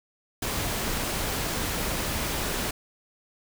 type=noise; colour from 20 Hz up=pink; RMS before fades=-29 dBFS; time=0.42-2.71 s; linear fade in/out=5 ms; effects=none